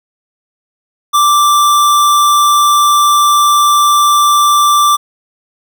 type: tone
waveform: square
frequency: 1174.7 Hz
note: D6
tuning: in tune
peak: -7 dBFS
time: 1.13-4.97 s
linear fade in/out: 20 ms
effects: none